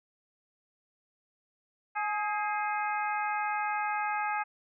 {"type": "harmonic tone with a mistuned harmonic", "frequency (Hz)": 420.5, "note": "G#4", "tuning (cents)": 22, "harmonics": [2, 3, 4, 5, 6], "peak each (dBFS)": [-31, -35, -37, -39, -41], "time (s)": [1.95, 4.44], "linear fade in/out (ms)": 20, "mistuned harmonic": 4, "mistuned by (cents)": -57, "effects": []}